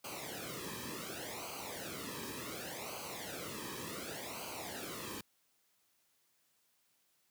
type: noise with flanger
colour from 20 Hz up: pink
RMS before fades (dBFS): -44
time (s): 0.04-5.21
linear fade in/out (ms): 5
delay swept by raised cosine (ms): 0.55 to 1.43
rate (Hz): 0.68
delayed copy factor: -0.8
effects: white hiss -75 dBFS RMS until 7.3 s + high-pass 80 Hz 12 dB/octave